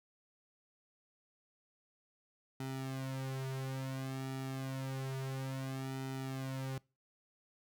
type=tone with flanger; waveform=sawtooth; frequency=133 Hz; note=C3; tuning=29 cents sharp; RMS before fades=-40 dBFS; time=2.6-6.78 s; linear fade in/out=2 ms; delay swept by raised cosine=1.8 to 5.6 ms; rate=0.29 Hz; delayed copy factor=-1; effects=noise-tail reverb RT60 0.3 s tail -24 dB re dry